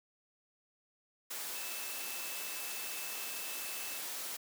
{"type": "tone in noise", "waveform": "sine", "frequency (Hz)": 2631, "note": "E7", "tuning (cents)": -4, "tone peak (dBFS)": -48, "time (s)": [1.54, 3.99], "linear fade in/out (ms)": 10, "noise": "white", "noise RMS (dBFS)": -41, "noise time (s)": [1.3, 4.37], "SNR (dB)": -10, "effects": ["high-pass 300 Hz 12 dB/octave"]}